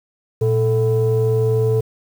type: tone pair together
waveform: sine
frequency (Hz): 116.54 / 440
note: A#2 / A4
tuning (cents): 0 / 0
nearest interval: octave + major seventh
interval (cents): 2300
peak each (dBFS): -15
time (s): 0.41-1.81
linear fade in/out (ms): 10
effects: tanh soft clip ceiling -10 dBFS + 7-bit